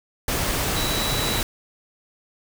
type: tone in noise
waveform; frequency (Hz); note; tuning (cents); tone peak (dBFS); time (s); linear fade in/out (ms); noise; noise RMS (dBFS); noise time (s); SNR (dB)
sine; 3924; B7; -12; -28; 0.76-1.41; 2; pink; -24; 0.28-1.43; -7
effects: none